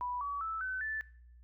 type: tone with pitch steps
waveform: sine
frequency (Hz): 985 / 1138 / 1314.8 / 1519.1 / 1755.1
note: B5 / C#6 / E6 / F#6 / A6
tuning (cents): -5 / +45 / -5 / +45 / -5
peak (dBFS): -34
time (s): 0.01-1.01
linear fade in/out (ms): 0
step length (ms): 200
effects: noise-tail reverb RT60 0.6 s tail -20 dB re dry + added 60 Hz sine -54 dBFS peak until 1.43 s